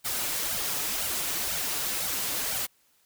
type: noise with flanger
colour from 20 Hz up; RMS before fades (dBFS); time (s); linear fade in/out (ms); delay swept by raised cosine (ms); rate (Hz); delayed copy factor
white; -30; 0.04-2.67; 20; 1.3 to 7.1; 2; +0.75
effects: white hiss -66 dBFS RMS until 3.05 s